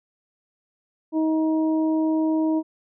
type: harmonic tone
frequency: 316 Hz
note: D#4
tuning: 27 cents sharp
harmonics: 1 / 2 / 3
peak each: -19 / -30 / -34 dBFS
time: 1.12-2.63 s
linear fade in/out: 50 ms
effects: none